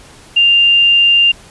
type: tone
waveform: sine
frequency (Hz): 2794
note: F7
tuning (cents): 0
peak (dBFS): -6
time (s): 0.36-1.32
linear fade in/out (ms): 10
effects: pink hiss -40 dBFS RMS until 1.5 s + resampled to 24000 Hz